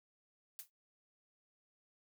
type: noise with exponential decay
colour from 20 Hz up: blue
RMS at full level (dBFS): -43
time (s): 0.59-0.7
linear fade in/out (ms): 0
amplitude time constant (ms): 22
effects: noise-tail reverb RT60 0.1 s tail -18 dB re dry